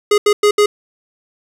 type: tone bursts at uneven times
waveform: square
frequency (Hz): 415.3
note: G#4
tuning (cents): 0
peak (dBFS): -9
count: 4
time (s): 0.11-0.18 / 0.26-0.33 / 0.43-0.51 / 0.58-0.66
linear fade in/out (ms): 5
effects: low-pass 10000 Hz 12 dB/octave + 7-bit